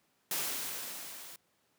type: noise with level ramp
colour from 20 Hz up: white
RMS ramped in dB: -33 to -49 dBFS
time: 0.31-1.36 s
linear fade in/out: 2 ms
effects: pink hiss -73 dBFS RMS until 1.78 s + high-pass 150 Hz 12 dB/octave